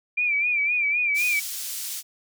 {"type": "tone with vibrato", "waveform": "sine", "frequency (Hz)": 2374, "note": "D7", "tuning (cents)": 18, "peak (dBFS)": -20, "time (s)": [0.17, 1.4], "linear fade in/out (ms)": 10, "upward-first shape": "sine", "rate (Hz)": 3.9, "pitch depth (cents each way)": 75}
{"type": "high-pass noise", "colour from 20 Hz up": "pink", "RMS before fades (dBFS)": -32, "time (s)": [1.14, 2.03], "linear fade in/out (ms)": 50, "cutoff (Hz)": 5100, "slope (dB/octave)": 12}
{"effects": []}